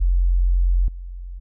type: tone with level steps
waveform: sine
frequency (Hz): 44.35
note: F1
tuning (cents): +27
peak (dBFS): -14 / -30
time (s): 0-1.4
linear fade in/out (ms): 20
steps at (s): 0.88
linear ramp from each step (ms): 2
effects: none